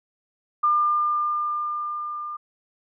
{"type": "tone with level ramp", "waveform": "sine", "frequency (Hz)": 1201, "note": "D6", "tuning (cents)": 38, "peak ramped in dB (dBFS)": [-16, -30], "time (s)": [0.63, 2.37], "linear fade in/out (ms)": 10, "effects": []}